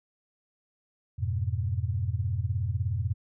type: chord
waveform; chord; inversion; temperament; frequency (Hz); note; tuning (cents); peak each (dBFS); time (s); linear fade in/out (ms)
sine; F diminished; none; equal; 87.31 / 103.83 / 123.47; F2 / Ab2 / Cb3; 0 / 0 / 0; -30 / -30 / -32; 1.18-3.14; 20
effects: none